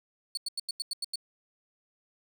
35% pulse tone bursts, 4440 Hz, C#8, 2 cents sharp, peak -29 dBFS, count 8, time 0.35-1.157 s, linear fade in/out 2 ms, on 23 ms, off 89 ms, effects none

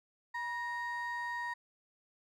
triangle ring-modulated tone, 1412 Hz, F6, 19 cents sharp, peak -30 dBFS, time 0.34-1.54 s, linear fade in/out 10 ms, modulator 448 Hz, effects tanh soft clip ceiling -27 dBFS

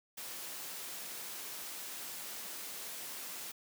white high-pass noise, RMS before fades -44 dBFS, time 0.17-3.52 s, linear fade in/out 10 ms, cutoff 180 Hz, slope 12 dB/octave, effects none

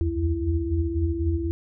sine tone cluster, 68 / 80.6 / 84.5 / 333.9 Hz, C#2 / E2 / E2 / E4, -33 / -38 / +43 / +22 cents, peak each -31 / -27 / -26 / -27 dBFS, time 0.01-1.51 s, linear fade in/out 0 ms, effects none

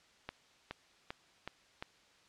accelerating click train, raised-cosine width 0.3 ms, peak -24 dBFS, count 5, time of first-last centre 0.29-1.825 s, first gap 420 ms, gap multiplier 0.94, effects white hiss -65 dBFS RMS until 2.28 s + low-pass 5000 Hz 12 dB/octave

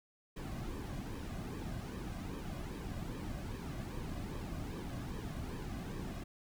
brown noise with flanger, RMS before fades -42 dBFS, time 0.36-6.24 s, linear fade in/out 10 ms, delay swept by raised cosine 1.4 to 2.26 ms, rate 2.5 Hz, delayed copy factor -0.6, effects none

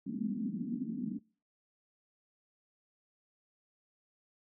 pink band-pass noise, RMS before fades -37 dBFS, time 0.06-1.19 s, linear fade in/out 5 ms, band 190 to 260 Hz, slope 48 dB/octave, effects noise-tail reverb RT60 0.4 s tail -24 dB re dry

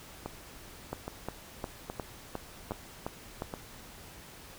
two click trains, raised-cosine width 1 ms, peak -22 / -20 dBFS, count 5 / 8, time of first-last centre 0.26-3.539 / 0.93-3.421 s, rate 1.22 / 2.81 Hz, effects pink hiss -50 dBFS RMS until 4.58 s

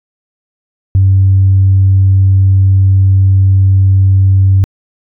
sine tone, 96.1 Hz, G2, 34 cents flat, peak -3 dBFS, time 0.95-4.64 s, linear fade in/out 0 ms, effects tanh soft clip ceiling 0 dBFS

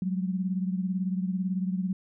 sine beating tone pair, 183.9 / 201.9 Hz, F#3 / G#3, -10 / -49 cents, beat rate 18 Hz, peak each -27 / -33 dBFS, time 0.02-1.93 s, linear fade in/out 2 ms, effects none

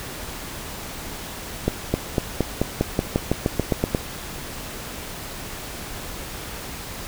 accelerating click train, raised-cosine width 2 ms, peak -5 dBFS, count 14, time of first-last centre 1.68-3.948 s, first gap 260 ms, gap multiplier 0.93, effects pink hiss -34 dBFS RMS until 7.07 s

